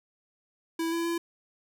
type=tone with pitch steps; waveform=square; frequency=329.2 / 335.4 / 338.2 Hz; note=E4 / E4 / E4; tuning=-2 / +30 / +44 cents; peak=-28 dBFS; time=0.79-1.18 s; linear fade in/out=5 ms; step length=130 ms; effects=none